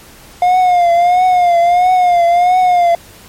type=tone with vibrato; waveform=triangle; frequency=711 Hz; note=F5; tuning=31 cents sharp; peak=-5 dBFS; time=0.42-2.95 s; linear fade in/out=2 ms; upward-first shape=triangle; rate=1.5 Hz; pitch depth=76 cents each way; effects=pink hiss -39 dBFS RMS until 3.28 s + MP3 64 kbps